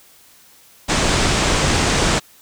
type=low-pass noise; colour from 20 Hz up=pink; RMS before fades=-17 dBFS; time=0.88-2.2 s; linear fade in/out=20 ms; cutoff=8600 Hz; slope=48 dB/octave; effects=white hiss -49 dBFS RMS until 2.41 s